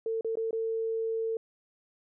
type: tone with dropouts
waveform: sine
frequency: 450 Hz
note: A4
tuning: 39 cents sharp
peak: -28 dBFS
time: 0.06-1.37 s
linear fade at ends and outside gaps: 2 ms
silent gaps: 0.21-0.246 / 0.355-0.371 / 0.509-0.529 s
effects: none